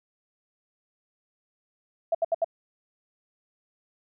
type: tone bursts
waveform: sine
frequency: 663 Hz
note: E5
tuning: 10 cents sharp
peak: -20 dBFS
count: 4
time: 2.12-2.445 s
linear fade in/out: 5 ms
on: 28 ms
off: 71 ms
effects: none